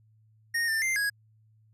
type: tone with pitch steps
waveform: square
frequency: 1854 / 1789 / 2090 / 1656 Hz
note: A#6 / A6 / C7 / G#6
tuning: -10 / +28 / -2 / -5 cents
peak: -26 dBFS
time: 0.54-1.1 s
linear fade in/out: 10 ms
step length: 140 ms
effects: added 109 Hz sine -59 dBFS peak until 1.73 s + resampled to 32000 Hz